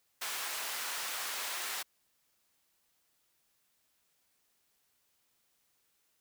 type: high-pass noise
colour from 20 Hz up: pink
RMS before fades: -38 dBFS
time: 0.21-1.83 s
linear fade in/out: 10 ms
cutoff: 1000 Hz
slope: 12 dB/octave
effects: white hiss -75 dBFS RMS until 6.2 s